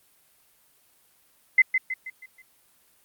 sine tone with echo, 2050 Hz, C7, 36 cents flat, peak -12 dBFS, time 1.58-1.62 s, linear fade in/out 5 ms, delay 160 ms, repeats 5, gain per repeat -7 dB, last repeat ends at 2.42 s, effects white hiss -62 dBFS RMS until 3.04 s + Opus 32 kbps

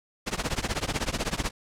pink noise with tremolo, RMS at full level -25 dBFS, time 0.26-1.51 s, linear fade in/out 20 ms, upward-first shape triangle, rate 16 Hz, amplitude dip 100%, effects low-pass 8000 Hz 12 dB/octave

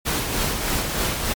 pink noise with tremolo, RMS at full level -22 dBFS, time 0.05-1.34 s, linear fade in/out 20 ms, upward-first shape sine, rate 3.3 Hz, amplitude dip 40%, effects MP3 96 kbps

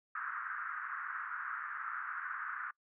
white band-pass noise, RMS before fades -41 dBFS, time 0.15-2.71 s, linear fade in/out 5 ms, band 1200 to 1600 Hz, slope 48 dB/octave, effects noise-tail reverb RT60 0.1 s tail -25 dB re dry

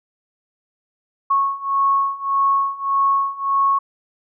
sine beating tone pair, 1100 / 1101.7 Hz, C#6 / C#6, -14 / -11 cents, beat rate 1.7 Hz, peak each -20 / -18 dBFS, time 1.3-3.79 s, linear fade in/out 10 ms, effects none

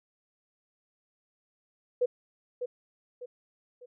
sine tone with echo, 493.9 Hz, B4, in tune, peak -22 dBFS, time 2.01-2.06 s, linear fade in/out 10 ms, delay 600 ms, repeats 3, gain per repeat -8 dB, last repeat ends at 3.86 s, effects none

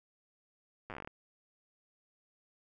slowing click train, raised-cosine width 0.5 ms, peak -28 dBFS, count 12, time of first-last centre 0.9-1.075 s, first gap 8 ms, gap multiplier 1.13, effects none

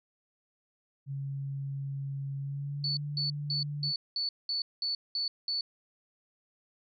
sine tone with pitch glide, 138.1 to 145.89 Hz, C#3 to D3, -6 to -11 cents, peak -33 dBFS, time 1.06-3.93 s, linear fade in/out 50 ms, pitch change +95 cents, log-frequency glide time 2.37-3 s
sine tone bursts, 4463 Hz, C#8, 11 cents sharp, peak -29 dBFS, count 9, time 2.84-5.61 s, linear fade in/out 2 ms, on 130 ms, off 200 ms
effects none

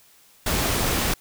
pink noise, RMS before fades -23 dBFS, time 0.46-1.14 s, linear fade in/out 5 ms, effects white hiss -55 dBFS RMS until 1.2 s

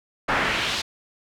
brown noise with band-pass filter sweep, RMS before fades -24 dBFS, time 0.28-0.82 s, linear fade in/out 10 ms, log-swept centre 1400 to 4400 Hz, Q 1.5, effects none

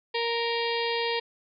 harmonic tone with a mistuned harmonic, 466.2 Hz, A#4, in tune, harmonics 1 / 2 / 4 / 5 / 6 / 7 / 8 / 9 / 10, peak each -29 / -32 / -35 / -36 / -37 / -37 / -38 / -39 / -39 dBFS, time 0.14-1.2 s, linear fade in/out 10 ms, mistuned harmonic 10, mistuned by +35 cents, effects none

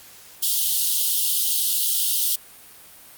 white high-pass noise, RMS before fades -21 dBFS, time 0.42-2.36 s, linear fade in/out 10 ms, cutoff 2900 Hz, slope 96 dB/octave, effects white hiss -46 dBFS RMS until 3.17 s + Opus 48 kbps

